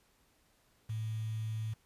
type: tone with quantisation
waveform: sine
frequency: 110 Hz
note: A2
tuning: in tune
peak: -34 dBFS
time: 0.89-1.74 s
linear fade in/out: 10 ms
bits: 9
effects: pink hiss -70 dBFS RMS until 1.85 s + resampled to 32000 Hz